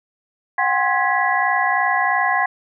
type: tone cluster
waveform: sine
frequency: 730 / 793 / 1057 / 1672 / 1957 Hz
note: F#5 / G5 / C6 / G#6 / B6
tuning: -24 / +20 / +17 / +11 / -16 cents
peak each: -22 dBFS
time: 0.58-2.46 s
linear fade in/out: 5 ms
effects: none